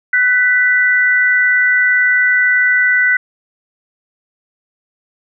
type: tone pair together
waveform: sine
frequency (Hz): 1497 / 1975.5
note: F#6 / B6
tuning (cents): +20 / 0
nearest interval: perfect fourth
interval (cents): 480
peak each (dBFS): -12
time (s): 0.13-3.17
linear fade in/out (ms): 5
effects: none